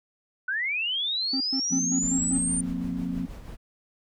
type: linear sweep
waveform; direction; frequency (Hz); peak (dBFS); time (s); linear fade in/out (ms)
sine; up; 1460 to 9100; -25; 0.48-2.61; 5
type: tone bursts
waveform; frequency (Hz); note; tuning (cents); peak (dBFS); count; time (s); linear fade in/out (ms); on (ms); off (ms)
triangle; 266.2; C4; +30; -25; 6; 1.33-2.38; 5; 75; 120
type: chord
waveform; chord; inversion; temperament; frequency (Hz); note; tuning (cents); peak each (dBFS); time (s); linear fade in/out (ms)
sine; F suspended fourth; none; equal with one note detuned; 177.67 / 233.1 / 261.6; F3 / Bb3 / C4; +30 / 0 / 0; -31 / -34 / -31; 1.7-3.27; 20
type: noise with tremolo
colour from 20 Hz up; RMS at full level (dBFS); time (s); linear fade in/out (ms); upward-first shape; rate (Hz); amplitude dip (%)
brown; -38; 2.01-3.57; 20; sine; 6.2; 45
effects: none